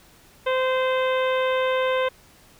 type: harmonic tone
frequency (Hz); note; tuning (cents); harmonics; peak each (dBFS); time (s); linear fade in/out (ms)
517; C5; -21; 1 / 2 / 3 / 4 / 5 / 6 / 7; -21 / -27 / -31 / -33 / -35 / -37 / -38; 0.46-2.09; 10
effects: pink hiss -53 dBFS RMS until 2.59 s